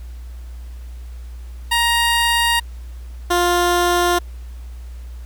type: tone pair in turn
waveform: 15% pulse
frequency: 938 / 351.4 Hz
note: A#5 / F4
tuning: +11 / +11 cents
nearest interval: octave + perfect fourth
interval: 1700 cents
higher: first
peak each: -8 dBFS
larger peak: neither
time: 1.71-2.6 / 3.3-4.19 s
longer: neither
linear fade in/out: 10 ms
effects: added 60 Hz sine -30 dBFS peak until 5.25 s + pink hiss -51 dBFS RMS until 5.25 s